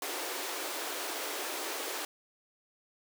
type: high-pass noise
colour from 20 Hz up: pink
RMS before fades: -37 dBFS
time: 0.02-2.05 s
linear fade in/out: 2 ms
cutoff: 310 Hz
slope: 48 dB/octave
effects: none